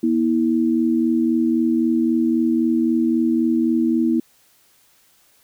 sine tone pair together, 240 / 323.8 Hz, B3 / E4, -49 / -31 cents, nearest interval perfect fourth, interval 518 cents, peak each -18 dBFS, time 0.03-4.2 s, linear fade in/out 5 ms, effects white hiss -57 dBFS RMS until 5.43 s

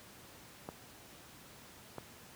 clicks, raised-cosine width 1 ms, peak -27 dBFS, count 2, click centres 0.689 / 1.983 s, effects pink hiss -55 dBFS RMS until 2.35 s + high-pass 80 Hz 12 dB/octave

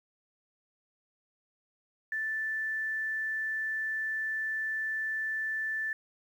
sine tone with quantisation, 1760 Hz, A6, in tune, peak -30 dBFS, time 2.12-5.93 s, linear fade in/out 2 ms, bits 10, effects none

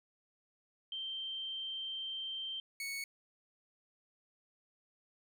sine / sawtooth tone pair in turn, 3136 / 2217 Hz, G7 / C#7, 0 / 0 cents, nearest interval tritone, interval 600 cents, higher first, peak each -38 / -35 dBFS, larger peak second, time 0.92-2.6 / 2.8-3.04 s, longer first, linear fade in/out 2 ms, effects none

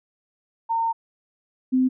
sine tone pair in turn, 913 / 257.5 Hz, A#5 / C4, -36 / -28 cents, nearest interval octave + minor seventh, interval 2192 cents, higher first, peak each -20 / -16 dBFS, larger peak second, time 0.69-0.93 / 1.72-1.89 s, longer first, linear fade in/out 20 ms, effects none

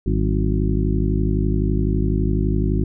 harmonic tone with a mistuned harmonic, 51.91 Hz, G#1, in tune, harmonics 1 / 2 / 3 / 4 / 5 / 6 / 7, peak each -20 / -23 / -25 / -26 / -27 / -28 / -28 dBFS, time 0.06-2.84 s, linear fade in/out 5 ms, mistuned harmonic 4, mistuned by -110 cents, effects none

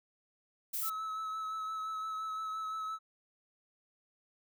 violet noise, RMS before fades -36 dBFS, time 0.73-0.9 s, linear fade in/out 10 ms
triangle tone with vibrato, 1296 Hz, E6, 30 cents flat, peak -34 dBFS, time 0.82-2.99 s, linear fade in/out 50 ms, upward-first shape sine, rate 5.8 Hz, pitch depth 20 cents each way
effects none

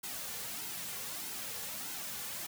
white noise with flanger, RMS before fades -41 dBFS, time 0.03-2.47 s, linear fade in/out 10 ms, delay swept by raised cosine 1.7 to 3.2 ms, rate 1.6 Hz, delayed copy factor -0.6, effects none

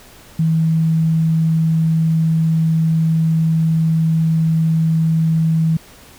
sine tone, 161.3 Hz, E3, 37 cents flat, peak -12 dBFS, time 0.39-5.77 s, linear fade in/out 5 ms, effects pink hiss -43 dBFS RMS until 6.18 s

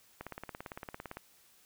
click train, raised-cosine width 0.5 ms, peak -26 dBFS, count 18, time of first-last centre 0.21-1.17 s, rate 17.7 Hz, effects white hiss -64 dBFS RMS until 1.65 s

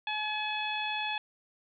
harmonic tone, 852 Hz, G#5, 44 cents sharp, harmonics 1 / 2 / 3 / 4 / 5, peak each -35 / -39 / -35 / -37 / -51 dBFS, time 0.07-1.18 s, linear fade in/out 2 ms, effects none

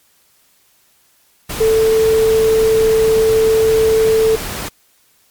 sine tone in noise, 442.9 Hz, A4, 11 cents sharp, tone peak -9 dBFS, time 1.6-4.36 s, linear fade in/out 10 ms, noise pink, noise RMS -24 dBFS, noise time 1.49-4.69 s, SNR +12 dB, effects white hiss -55 dBFS RMS until 5.3 s + MP3 96 kbps

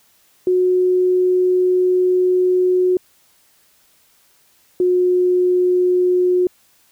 sine tone pair in turn, 365.4 / 361.6 Hz, F#4 / F#4, -22 / -40 cents, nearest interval unison, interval 18 cents, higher first, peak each -12 dBFS, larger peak neither, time 0.47-2.97 / 4.8-6.47 s, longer first, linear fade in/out 2 ms, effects white hiss -56 dBFS RMS until 6.91 s

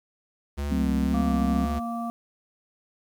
square tone with vibrato, 70 Hz, C#2, 18 cents sharp, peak -28 dBFS, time 0.57-1.8 s, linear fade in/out 20 ms, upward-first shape sine, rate 2 Hz, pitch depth 48 cents each way
sine chord, F# diminished, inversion none, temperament equal with one note detuned, 184.04 / 220 / 261.6 Hz, F#3 / A3 / C4, -9 / 0 / 0 cents, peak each -27 dBFS, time 0.7-1.66 s, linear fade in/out 20 ms
harmonic tone, 233.1 Hz, A#3, in tune, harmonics 1 / 3 / 5, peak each -30 / -33 / -36 dBFS, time 1.14-2.1 s, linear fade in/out 0 ms
effects 9-bit

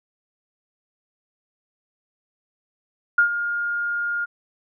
sine tone with ADSR envelope, 1416 Hz, F6, 23 cents sharp, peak -11 dBFS, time 3.18-4.26 s, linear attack 5 ms, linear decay 99 ms, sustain -11 dB, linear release 23 ms, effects none

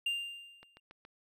triangle tone with exponential decay, 2794 Hz, F7, in tune, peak -27 dBFS, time 0.06-0.8 s, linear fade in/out 5 ms, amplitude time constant 160 ms
click train, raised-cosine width 0.3 ms, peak -36 dBFS, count 4, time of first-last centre 0.63-1.051 s, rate 7.13 Hz
effects none

